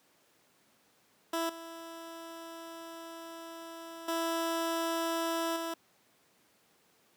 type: tone with level steps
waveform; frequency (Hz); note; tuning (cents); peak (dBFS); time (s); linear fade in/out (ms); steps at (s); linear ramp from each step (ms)
15% pulse; 331.1; E4; +8; -24 / -37 / -24 / -28; 1.33-5.74; 5; 1.49 / 4.08 / 5.56; 5
effects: pink hiss -67 dBFS RMS until 7.16 s + high-pass 200 Hz 12 dB/octave